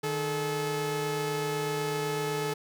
sawtooth tone pair together, 153.2 / 431.6 Hz, D#3 / A4, -27 / -33 cents, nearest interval octave + tritone, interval 1794 cents, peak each -30 / -26 dBFS, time 0.03-2.54 s, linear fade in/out 10 ms, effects none

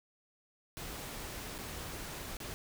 pink noise with dropouts, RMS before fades -43 dBFS, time 0.77-2.54 s, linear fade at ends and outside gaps 0 ms, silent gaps 1.581-1.587 / 2.369-2.402 s, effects none

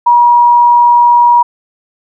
sine tone, 958 Hz, A#5, 47 cents sharp, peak -3 dBFS, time 0.06-1.43 s, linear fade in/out 10 ms, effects none

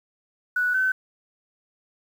sine tone pair in turn, 1476 / 1523.6 Hz, F#6 / G6, -5 / -50 cents, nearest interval minor second, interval 55 cents, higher second, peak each -20 / -19 dBFS, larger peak second, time 0.56-0.74 / 0.74-0.92 s, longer neither, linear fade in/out 5 ms, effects 8-bit

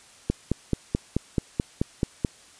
click train, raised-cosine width 3 ms, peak -9 dBFS, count 10, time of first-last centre 0.3-2.248 s, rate 4.62 Hz, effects white hiss -52 dBFS RMS until 2.59 s + resampled to 22050 Hz

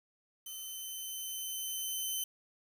10% pulse tone with level ramp, 3062 Hz, G7, 41 cents flat, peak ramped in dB -34 to -25 dBFS, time 0.46-2.24 s, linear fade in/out 5 ms, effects 10-bit

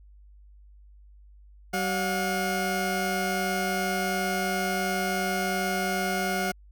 20% pulse tone pair together, 190.7 / 720 Hz, G3 / F#5, -47 / -47 cents, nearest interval octave + major seventh, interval 2300 cents, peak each -24 / -23 dBFS, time 1.73-6.52 s, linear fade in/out 10 ms, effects added 50 Hz sine -49 dBFS peak until 6.71 s

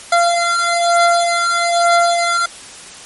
25% pulse beating tone pair, 688 / 689.1 Hz, F5 / F5, -26 / -23 cents, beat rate 1.1 Hz, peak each -11 dBFS, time 0.12-2.46 s, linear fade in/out 5 ms, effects white hiss -35 dBFS RMS until 3.05 s + MP3 48 kbps

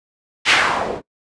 blue noise with low-pass filter sweep, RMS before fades -17 dBFS, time 0.45-1.02 s, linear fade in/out 50 ms, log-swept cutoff 2800 to 350 Hz, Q 1.6, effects noise-tail reverb RT60 0.1 s tail -22 dB re dry + resampled to 22050 Hz

